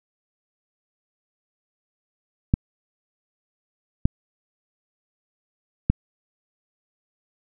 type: clicks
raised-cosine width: 5 ms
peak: -4 dBFS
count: 3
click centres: 2.539 / 4.055 / 5.9 s
effects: none